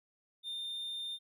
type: tone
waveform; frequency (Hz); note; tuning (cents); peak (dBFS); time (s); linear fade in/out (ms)
triangle; 3617; A7; +47; -36; 0.43-1.19; 50
effects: none